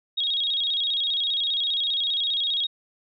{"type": "tone with vibrato", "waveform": "sine", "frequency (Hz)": 3520, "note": "A7", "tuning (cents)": 0, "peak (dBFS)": -22, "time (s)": [0.17, 2.67], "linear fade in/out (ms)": 10, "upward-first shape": "square", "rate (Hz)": 15, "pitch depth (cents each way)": 110, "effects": []}